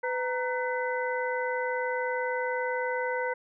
harmonic tone with a mistuned harmonic, 502 Hz, B4, 28 cents sharp, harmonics 1 / 2 / 3 / 4, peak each -30 / -33 / -35 / -36 dBFS, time 0.03-3.34 s, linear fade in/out 10 ms, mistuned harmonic 2, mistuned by -130 cents, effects none

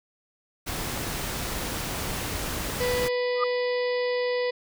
pink noise, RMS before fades -31 dBFS, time 0.66-3.09 s, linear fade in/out 20 ms
harmonic tone, 493.9 Hz, B4, in tune, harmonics 1 / 2 / 4 / 5 / 6 / 7 / 8 / 9 / 10, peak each -24 / -37 / -34 / -43 / -45 / -44 / -47 / -43 / -43 dBFS, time 2.8-4.51 s, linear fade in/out 10 ms
sine tone with exponential growth, 1220 Hz, D#6, 34 cents flat, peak -18 dBFS, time 3.35-3.44 s, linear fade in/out 5 ms, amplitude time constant 18 ms
effects none

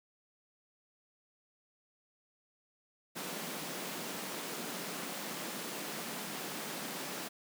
pink high-pass noise, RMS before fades -41 dBFS, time 3.15-7.29 s, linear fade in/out 20 ms, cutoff 160 Hz, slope 48 dB/octave, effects none

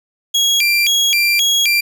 30% pulse tone with vibrato, 2800 Hz, F7, 4 cents sharp, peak -9 dBFS, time 0.34-1.81 s, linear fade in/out 10 ms, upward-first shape square, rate 1.9 Hz, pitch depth 290 cents each way, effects none

